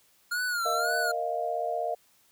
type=tone with vibrato; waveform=square; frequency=1411 Hz; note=F6; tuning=17 cents sharp; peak=-28 dBFS; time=0.31-1.12 s; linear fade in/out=10 ms; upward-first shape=sine; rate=1.9 Hz; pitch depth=100 cents each way
type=chord; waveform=sine; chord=Bb suspended fourth; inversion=none; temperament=equal; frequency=466.2 / 622.3 / 698.5 Hz; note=Bb4 / Eb5 / F5; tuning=0 / 0 / 0 cents; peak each=-35 / -32 / -30 dBFS; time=0.65-1.95 s; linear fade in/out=10 ms
effects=white hiss -64 dBFS RMS until 2.31 s